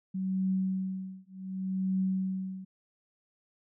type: tone with tremolo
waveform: sine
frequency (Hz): 188.9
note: F#3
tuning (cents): +36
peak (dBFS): -25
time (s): 0.14-2.65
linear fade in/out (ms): 10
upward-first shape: triangle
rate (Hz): 0.67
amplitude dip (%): 100
effects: none